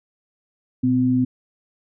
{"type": "tone pair together", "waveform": "sine", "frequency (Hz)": [120.2, 254.7], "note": ["B2", "C4"], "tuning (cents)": [-46, -46], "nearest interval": "octave + minor second", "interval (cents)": 1300, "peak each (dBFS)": [-23, -16], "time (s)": [0.83, 1.25], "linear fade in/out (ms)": 10, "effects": []}